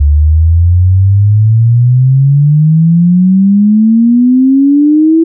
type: exponential sweep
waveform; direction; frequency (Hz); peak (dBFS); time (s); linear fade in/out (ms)
sine; up; 71.1 to 331; -3; 0-5.24; 10
effects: none